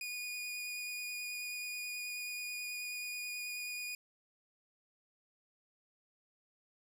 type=tone with vibrato; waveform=sawtooth; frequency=2456 Hz; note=D#7; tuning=23 cents flat; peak=-36 dBFS; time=0.01-3.95 s; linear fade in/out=2 ms; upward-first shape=triangle; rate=9.3 Hz; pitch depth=12 cents each way; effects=none